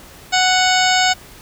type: harmonic tone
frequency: 740 Hz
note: F#5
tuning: in tune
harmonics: 1 / 2 / 3 / 4 / 5 / 6 / 7 / 9 / 10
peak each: -16 / -19 / -21 / -22 / -23 / -24 / -24 / -26 / -26 dBFS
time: 0.32-1.14 s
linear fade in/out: 20 ms
effects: pink hiss -41 dBFS RMS until 1.41 s